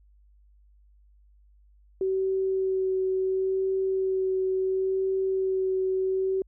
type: tone with vibrato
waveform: sine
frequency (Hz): 379.5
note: F#4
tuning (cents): +44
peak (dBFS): -23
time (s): 2.01-6.42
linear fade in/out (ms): 2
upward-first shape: sine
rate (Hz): 0.72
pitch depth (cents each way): 12
effects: added 50 Hz sine -55 dBFS peak until 6.47 s